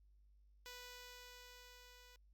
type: tone with level ramp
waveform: 5% pulse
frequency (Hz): 493.9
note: B4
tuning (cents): 0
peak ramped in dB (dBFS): -39 to -50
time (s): 0.66-2.16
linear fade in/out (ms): 0
effects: added 50 Hz sine -65 dBFS peak until 2.33 s + Opus 48 kbps